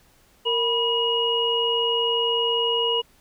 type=tone cluster; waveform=sine; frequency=462.6 / 980 / 2884 Hz; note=A#4 / B5 / F#7; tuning=-13 / -14 / -45 cents; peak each=-24 / -28 / -22 dBFS; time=0.45-3.02 s; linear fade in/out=20 ms; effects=pink hiss -58 dBFS RMS until 3.2 s